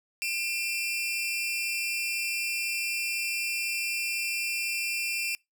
sawtooth tone pair together, 2394 / 2684 Hz, D7 / E7, +33 / +31 cents, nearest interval major second, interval 198 cents, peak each -28 dBFS, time 0.22-5.35 s, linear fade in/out 0 ms, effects noise-tail reverb RT60 0.2 s tail -25 dB re dry

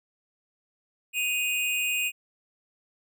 square tone pair together, 2500 / 2804 Hz, D#7 / F7, +8 / +6 cents, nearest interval major second, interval 198 cents, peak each -27 / -31 dBFS, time 1.13-2.12 s, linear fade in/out 50 ms, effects none

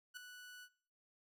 sawtooth tone with ADSR envelope, 1480 Hz, F#6, in tune, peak -40 dBFS, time 0.14-0.69 s, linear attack 30 ms, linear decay 3 ms, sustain -9 dB, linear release 61 ms, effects noise-tail reverb RT60 0.6 s tail -22 dB re dry

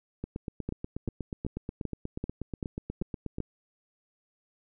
two click trains, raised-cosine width 3 ms, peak -19 / -21 dBFS, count 8 / 27, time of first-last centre 0.69-3.403 / 0.24-3.384 s, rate 2.58 / 8.27 Hz, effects none

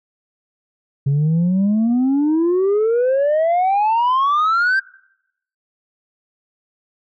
sine exponential sweep, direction up, 135.9 to 1595 Hz, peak -11 dBFS, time 1.06-4.8 s, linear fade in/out 10 ms, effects noise-tail reverb RT60 0.8 s tail -24 dB re dry + tanh soft clip ceiling -12 dBFS

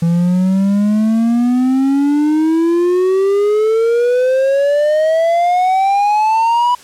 triangle exponential sweep, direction up, 166.3 to 987.8 Hz, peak -8 dBFS, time 0.02-6.75 s, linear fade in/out 5 ms, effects white hiss -40 dBFS RMS until 6.83 s + low-pass 9000 Hz 12 dB/octave

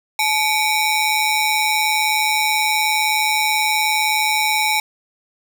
sawtooth ring-modulated tone, 1563 Hz, G6, 6 cents flat, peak -9 dBFS, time 0.19-4.8 s, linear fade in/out 2 ms, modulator 702 Hz, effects none

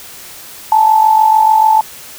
sine tone with amplitude modulation, 874 Hz, A5, 12 cents flat, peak -3 dBFS, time 0.72-1.81 s, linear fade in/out 2 ms, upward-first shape sine, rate 46.8 Hz, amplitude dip 60%, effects white hiss -33 dBFS RMS until 2.18 s

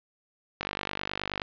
click train, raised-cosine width 0.3 ms, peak -14 dBFS, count 41, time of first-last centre 0.61-1.418 s, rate 49.5 Hz, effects resampled to 11025 Hz + 7-bit

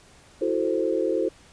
sine chord, F# half-diminished seventh, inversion third, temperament equal, 329.6 / 370 / 440 / 523.3 Hz, E4 / F#4 / A4 / C5, 0 / 0 / 0 / 0 cents, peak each -27 dBFS, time 0.41-1.29 s, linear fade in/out 10 ms, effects pink hiss -53 dBFS RMS until 1.52 s + resampled to 22050 Hz

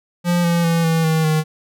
square tone with pitch steps, 174.61 / 170.72 / 166.92 / 163.2 / 159.56 / 156.01 Hz, F3 / F3 / E3 / E3 / D#3 / D#3, 0 / -39 / +22 / -17 / +44 / +5 cents, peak -15 dBFS, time 0.24-1.44 s, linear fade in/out 50 ms, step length 200 ms, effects none

